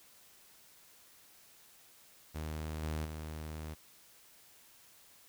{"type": "tone with level steps", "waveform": "sawtooth", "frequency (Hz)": 77.78, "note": "D#2", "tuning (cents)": 0, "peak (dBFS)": [-34, -31, -37], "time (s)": [2.34, 3.75], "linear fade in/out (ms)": 20, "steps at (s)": [2.82, 3.04], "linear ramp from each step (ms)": 20, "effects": ["white hiss -61 dBFS RMS until 5.28 s"]}